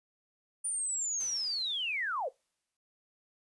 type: linear sweep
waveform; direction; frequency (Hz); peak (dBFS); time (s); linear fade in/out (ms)
sine; down; 9397 to 450; -31; 0.64-2.29; 10
type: noise with exponential decay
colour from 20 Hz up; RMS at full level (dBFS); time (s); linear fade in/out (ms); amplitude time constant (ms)
white; -48; 1.2-2.77; 2; 340
effects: noise-tail reverb RT60 0.2 s tail -19 dB re dry + resampled to 24000 Hz

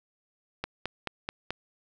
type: click train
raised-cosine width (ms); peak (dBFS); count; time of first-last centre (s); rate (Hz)
0.3; -15; 5; 0.64-1.506; 4.62
effects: none

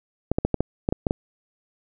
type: clicks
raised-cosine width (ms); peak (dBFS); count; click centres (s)
2; -7; 9; 0.316 / 0.385 / 0.45 / 0.543 / 0.606 / 0.889 / 0.925 / 1.068 / 1.109
effects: none

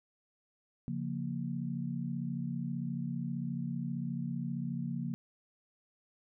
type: chord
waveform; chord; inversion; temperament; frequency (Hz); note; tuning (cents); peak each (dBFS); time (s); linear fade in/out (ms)
sine; Bb minor; first; just; 139.85 / 174.81 / 233.1; Db3 / F3 / Bb3; +16 / +2 / 0; -38 / -38 / -38; 0.88-5.14; 0
effects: none

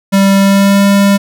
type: tone with pitch glide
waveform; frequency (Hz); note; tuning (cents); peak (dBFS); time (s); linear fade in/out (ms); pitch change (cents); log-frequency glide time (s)
square; 196 to 199.31; G3 to G3; 0 to +29; -6; 0.12-1.18; 20; +29; 0.35-0.85
effects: none

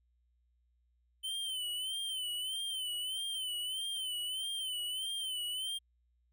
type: tone with vibrato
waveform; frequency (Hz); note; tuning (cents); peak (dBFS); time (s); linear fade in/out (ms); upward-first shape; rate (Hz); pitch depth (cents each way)
square; 3060; G7; -42; -36; 1.23-5.79; 20; sine; 1.6; 78
effects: added 60 Hz sine -70 dBFS peak until 6.32 s

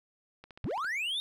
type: click train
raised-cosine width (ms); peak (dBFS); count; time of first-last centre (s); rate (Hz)
0.3; -32; 7; 0.44-0.845; 14.8
type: linear sweep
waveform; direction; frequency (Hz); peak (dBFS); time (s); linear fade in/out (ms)
triangle; up; 53 to 3729; -29; 0.64-1.2; 0
effects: none

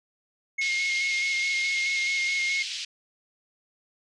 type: tone with vibrato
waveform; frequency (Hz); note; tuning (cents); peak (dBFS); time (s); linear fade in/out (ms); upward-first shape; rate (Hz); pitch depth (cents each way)
triangle; 2155; C#7; -49; -23; 0.58-2.63; 10; square; 4.7; 17
type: band-pass noise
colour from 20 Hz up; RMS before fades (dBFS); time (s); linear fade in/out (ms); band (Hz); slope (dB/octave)
white; -34; 0.61-2.85; 5; 2600 to 5100; 24
effects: resampled to 22050 Hz

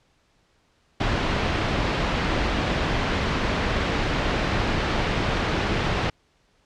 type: low-pass noise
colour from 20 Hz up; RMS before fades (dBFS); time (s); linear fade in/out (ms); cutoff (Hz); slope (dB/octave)
pink; -24; 1-6.1; 5; 3400; 12
effects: pink hiss -64 dBFS RMS until 6.65 s + low-pass 6000 Hz 12 dB/octave

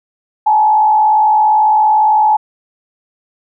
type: tone with frequency modulation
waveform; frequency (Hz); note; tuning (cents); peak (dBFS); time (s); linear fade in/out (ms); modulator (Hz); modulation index
sine; 857; A5; -46; -7; 0.46-2.37; 10; 57.7; 0.57
effects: none

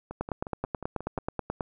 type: two click trains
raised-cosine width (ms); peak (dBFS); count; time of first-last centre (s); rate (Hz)
1; -15 / -23; 14 / 7; 0.21-1.608 / 0.11-1.185; 9.3 / 5.58
effects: none

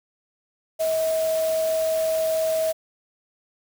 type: tone in noise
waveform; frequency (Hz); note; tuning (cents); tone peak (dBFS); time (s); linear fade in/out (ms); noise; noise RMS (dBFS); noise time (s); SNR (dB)
sine; 641; E5; -49; -20; 0.79-2.73; 20; white; -35; 0.79-2.73; +12
effects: none

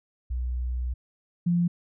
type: tone pair in turn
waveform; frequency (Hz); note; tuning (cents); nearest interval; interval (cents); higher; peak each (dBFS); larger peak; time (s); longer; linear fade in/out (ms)
sine; 61.74 / 173.47; B1 / F3; 0 / -11; octave + tritone; 1789; second; -26 / -20; second; 0.3-0.94 / 1.46-1.68; first; 10
effects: none

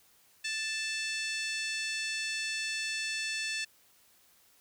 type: harmonic tone with a mistuned harmonic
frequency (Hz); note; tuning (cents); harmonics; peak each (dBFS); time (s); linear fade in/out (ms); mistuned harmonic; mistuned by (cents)
880; A5; 0; 2 / 3 / 4 / 5 / 6 / 7 / 8 / 9 / 10; -38 / -36 / -42 / -41 / -43 / -47 / -48 / -47 / -49; 0.44-3.65; 10; 6; +30
effects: white hiss -64 dBFS RMS until 4.6 s

